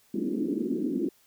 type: band-pass noise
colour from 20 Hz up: white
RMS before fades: -29 dBFS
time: 0.14-1.09 s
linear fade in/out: 5 ms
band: 210 to 360 Hz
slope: 48 dB/octave
effects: white hiss -63 dBFS RMS until 1.26 s